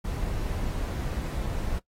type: noise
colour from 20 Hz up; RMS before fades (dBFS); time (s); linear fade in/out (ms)
brown; -30; 0.04-1.79; 10
effects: noise-tail reverb RT60 0.1 s tail -17 dB re dry + AAC 48 kbps